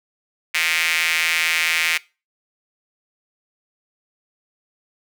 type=tone with high-pass filter; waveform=square; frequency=82.3 Hz; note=E2; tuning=2 cents flat; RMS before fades=-20 dBFS; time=0.54-1.98 s; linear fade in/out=10 ms; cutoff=2200 Hz; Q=3.4; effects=noise-tail reverb RT60 0.3 s tail -22 dB re dry